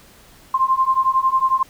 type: beating tone pair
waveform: sine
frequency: 1046.5 / 1057.5 Hz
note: C6 / C6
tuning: 0 / +18 cents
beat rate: 11 Hz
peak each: -18 / -17 dBFS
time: 0.54-1.63 s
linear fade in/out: 5 ms
effects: pink hiss -48 dBFS RMS until 1.69 s